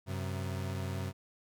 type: tone pair together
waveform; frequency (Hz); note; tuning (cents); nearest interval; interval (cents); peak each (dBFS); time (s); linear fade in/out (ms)
35% pulse; 94.26 / 133.3; F#2 / C3; +33 / +33; tritone; 600; -34 / -38; 0.06-1.13; 50
effects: none